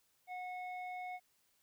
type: tone with low-pass filter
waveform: square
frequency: 730 Hz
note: F#5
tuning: 24 cents flat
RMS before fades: -44 dBFS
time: 0.27-1.2 s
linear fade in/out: 50 ms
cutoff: 1800 Hz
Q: 3.7
effects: white hiss -75 dBFS RMS until 1.62 s